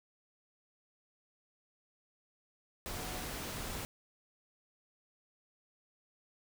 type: tone in noise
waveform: sine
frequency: 738 Hz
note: F#5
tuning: 5 cents flat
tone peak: -49 dBFS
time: 2.97-3.25 s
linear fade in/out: 0 ms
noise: pink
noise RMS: -41 dBFS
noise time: 2.86-3.85 s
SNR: -11 dB
effects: none